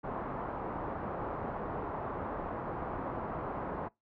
white low-pass noise, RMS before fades -38 dBFS, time 0.03-3.89 s, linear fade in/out 20 ms, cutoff 1100 Hz, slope 24 dB/octave, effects noise-tail reverb RT60 0.2 s tail -24 dB re dry

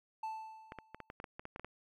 triangle tone with exponential decay, 880 Hz, A5, in tune, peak -34 dBFS, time 0.23-1.11 s, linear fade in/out 5 ms, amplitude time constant 190 ms
clicks, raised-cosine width 0.5 ms, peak -29 dBFS, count 12, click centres 0.721 / 0.787 / 0.946 / 1.003 / 1.101 / 1.201 / 1.242 / 1.395 / 1.454 / 1.561 / 1.596 / 1.646 s
effects none

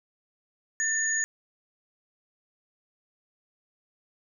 sine tone pair together, 1793 / 6736 Hz, A6 / G#8, +32 / +24 cents, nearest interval octave + major seventh, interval 2292 cents, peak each -27 dBFS, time 0.8-1.24 s, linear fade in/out 0 ms, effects none

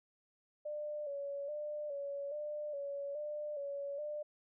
sine tone with vibrato, 580 Hz, D5, 22 cents flat, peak -38 dBFS, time 0.65-4.23 s, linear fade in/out 10 ms, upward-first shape square, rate 1.2 Hz, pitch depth 50 cents each way, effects none

